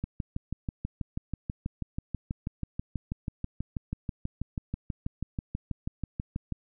click train, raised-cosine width 5 ms, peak -19 dBFS, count 41, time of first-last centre 0.04-6.523 s, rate 6.17 Hz, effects none

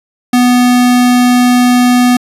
square tone, 246.8 Hz, B3, 1 cent flat, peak -6 dBFS, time 0.33-2.17 s, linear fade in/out 5 ms, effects resampled to 32000 Hz

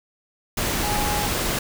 sine tone in noise, 830.6 Hz, G#5, in tune, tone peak -26 dBFS, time 0.83-1.27 s, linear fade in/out 5 ms, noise pink, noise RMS -24 dBFS, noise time 0.57-1.59 s, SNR -5 dB, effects none

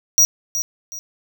square tone with echo, 5760 Hz, F#8, 47 cents flat, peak -10 dBFS, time 0.18-0.25 s, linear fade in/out 0 ms, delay 370 ms, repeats 2, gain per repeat -10 dB, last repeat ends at 0.99 s, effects none

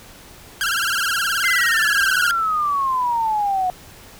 sawtooth tone with vibrato, 1486 Hz, F#6, 7 cents sharp, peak -15 dBFS, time 0.61-2.31 s, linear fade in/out 0 ms, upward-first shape sine, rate 19 Hz, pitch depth 180 cents each way
sine exponential sweep, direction down, 2093 to 724 Hz, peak -17 dBFS, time 1.44-3.7 s, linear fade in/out 0 ms
effects pink hiss -43 dBFS RMS until 4.19 s

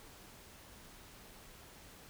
silence, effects pink hiss -56 dBFS RMS until 2.09 s

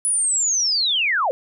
sine linear sweep, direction down, 10050 to 476.4 Hz, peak -17 dBFS, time 0.05-1.31 s, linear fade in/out 0 ms, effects none

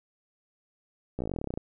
slowing click train, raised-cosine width 2 ms, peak -19 dBFS, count 17, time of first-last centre 1.19-1.575 s, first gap 15 ms, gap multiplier 1.06, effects none

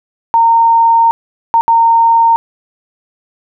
sine tone bursts at uneven times, 919 Hz, A#5, 25 cents flat, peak -5 dBFS, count 3, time 0.34-1.11 / 1.54-1.61 / 1.68-2.36 s, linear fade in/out 0 ms, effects none

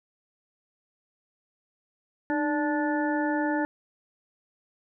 harmonic tone with a mistuned harmonic, 292 Hz, D4, 10 cents flat, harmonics 1 / 2 / 3 / 5 / 6, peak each -26 / -32 / -31 / -36 / -34 dBFS, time 2.3-3.65 s, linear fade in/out 0 ms, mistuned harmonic 1, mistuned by +66 cents, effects none

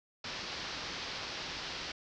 white low-pass noise, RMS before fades -41 dBFS, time 0.24-1.92 s, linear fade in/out 5 ms, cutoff 5400 Hz, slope 48 dB/octave, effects none

